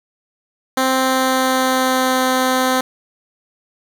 10% pulse tone with pitch glide, 261.6 to 257.8 Hz, C4 to C4, 0 to -26 cents, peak -6 dBFS, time 0.77-2.81 s, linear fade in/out 5 ms, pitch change -26 cents, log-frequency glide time 0.96-2.25 s, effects none

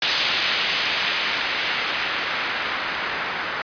blue noise with low-pass filter sweep, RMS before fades -24 dBFS, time 0.02-3.62 s, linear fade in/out 2 ms, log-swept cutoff 3400 to 1500 Hz, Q 1.1, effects resampled to 11025 Hz

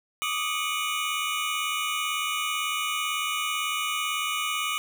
square tone cluster, 1168 / 1246 / 2223 / 2420 / 2950 Hz, D6 / D#6 / C#7 / D#7 / F#7, -10 / +2 / +4 / -49 / -6 cents, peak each -35 / -33 / -36 / -34 / -32 dBFS, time 0.22-4.78 s, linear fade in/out 0 ms, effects none

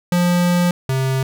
square tone pair in turn, 176.2 / 132.46 Hz, F3 / C3, +16 / +22 cents, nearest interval perfect fourth, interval 494 cents, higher first, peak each -14 / -17 dBFS, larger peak first, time 0.12-0.71 / 0.89-1.23 s, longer first, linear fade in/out 2 ms, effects none

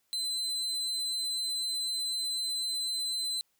35% pulse tone, 4052 Hz, B7, 44 cents sharp, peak -29 dBFS, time 0.13-3.41 s, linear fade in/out 0 ms, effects white hiss -74 dBFS RMS until 3.59 s

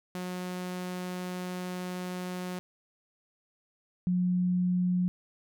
sawtooth / sine tone pair in turn, 181.3 / 180.15 Hz, F#3 / F#3, -35 / -46 cents, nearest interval unison, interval 11 cents, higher first, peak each -30 / -24 dBFS, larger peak second, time 0.15-2.59 / 4.07-5.08 s, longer first, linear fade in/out 0 ms, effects none

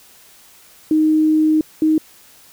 sine tone pair in turn, 311.1 / 312.9 Hz, D#4 / D#4, 0 / +10 cents, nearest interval unison, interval 10 cents, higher second, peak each -11 dBFS, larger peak neither, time 0.91-1.61 / 1.82-1.98 s, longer first, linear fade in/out 2 ms, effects white hiss -47 dBFS RMS until 2.52 s

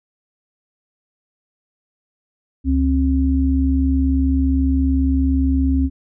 sine tone pair together, 70.61 / 266.6 Hz, C#2 / C4, +33 / +33 cents, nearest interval octave + major seventh, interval 2300 cents, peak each -16 / -17 dBFS, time 2.64-5.9 s, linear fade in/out 50 ms, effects none

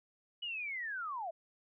sine linear sweep, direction down, 2962 to 622.3 Hz, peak -37 dBFS, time 0.42-1.31 s, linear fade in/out 10 ms, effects none

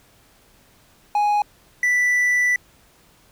triangle tone pair in turn, 830 / 1974.1 Hz, G#5 / B6, -1 / -1 cents, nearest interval octave + minor third, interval 1500 cents, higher second, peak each -14 dBFS, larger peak neither, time 1.15-1.42 / 1.83-2.56 s, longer second, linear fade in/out 2 ms, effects pink hiss -55 dBFS RMS until 3.31 s

